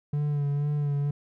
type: tone with vibrato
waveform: triangle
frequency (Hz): 145.1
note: D3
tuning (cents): -21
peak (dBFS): -22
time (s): 0.13-1.11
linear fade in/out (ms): 5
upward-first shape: sine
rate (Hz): 2.1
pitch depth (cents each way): 32
effects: none